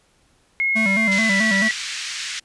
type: tone with pitch glide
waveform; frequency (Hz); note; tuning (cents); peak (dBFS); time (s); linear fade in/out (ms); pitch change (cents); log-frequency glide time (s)
sine; 2163 to 1949.4; C#7 to B6; -43 to -23; -17; 0.6-1.71; 0; -180; 0.88-1.44
type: tone with vibrato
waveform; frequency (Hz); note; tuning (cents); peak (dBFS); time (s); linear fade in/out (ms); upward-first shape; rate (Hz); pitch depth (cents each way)
square; 207.7; G#3; 0; -21; 0.75-1.69; 20; square; 4.6; 110
type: band-pass noise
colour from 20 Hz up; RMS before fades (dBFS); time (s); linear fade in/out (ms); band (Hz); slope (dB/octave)
pink; -29; 1.11-2.4; 10; 1800 to 7200; 24
effects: pink hiss -60 dBFS RMS until 2.44 s + resampled to 24000 Hz